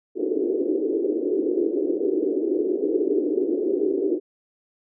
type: band-pass noise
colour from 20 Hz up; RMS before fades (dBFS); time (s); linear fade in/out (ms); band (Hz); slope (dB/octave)
white; -23; 0.15-4.2; 50; 310 to 420; 48
effects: none